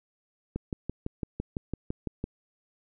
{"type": "click train", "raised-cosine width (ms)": 3, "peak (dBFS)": -18, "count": 11, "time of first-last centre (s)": [0.56, 2.241], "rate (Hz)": 5.95, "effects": []}